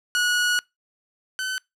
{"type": "tone pair in turn", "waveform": "sawtooth", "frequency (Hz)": [1459, 1519.7], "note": ["F#6", "F#6"], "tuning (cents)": [-25, 46], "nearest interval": "minor second", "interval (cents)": 71, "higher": "second", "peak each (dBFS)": [-16, -22], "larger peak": "first", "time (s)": [[0.15, 0.59], [1.39, 1.58]], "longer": "first", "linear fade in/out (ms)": 0, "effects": ["noise-tail reverb RT60 0.2 s tail -25 dB re dry", "low-pass 11000 Hz 12 dB/octave"]}